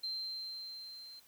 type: tone with level ramp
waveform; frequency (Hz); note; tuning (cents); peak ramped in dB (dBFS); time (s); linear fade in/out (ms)
sine; 4135; C8; -21; -35 to -49; 0.03-1.2; 10
effects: white hiss -64 dBFS RMS until 1.27 s